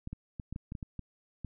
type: clicks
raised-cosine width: 5 ms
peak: -26 dBFS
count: 10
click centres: 0.074 / 0.13 / 0.398 / 0.526 / 0.561 / 0.721 / 0.752 / 0.828 / 0.993 / 1.447 s
effects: none